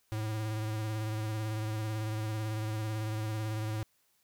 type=tone with vibrato; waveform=square; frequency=108.6 Hz; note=A2; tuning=22 cents flat; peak=-33 dBFS; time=0.12-3.83 s; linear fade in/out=0 ms; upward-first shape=sine; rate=18 Hz; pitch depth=31 cents each way; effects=white hiss -72 dBFS RMS until 4.23 s